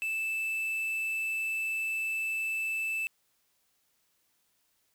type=tone with quantisation; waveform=triangle; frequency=2637 Hz; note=E7; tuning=in tune; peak=-28 dBFS; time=0.02-3.07 s; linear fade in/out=0 ms; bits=8; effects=white hiss -73 dBFS RMS until 4.94 s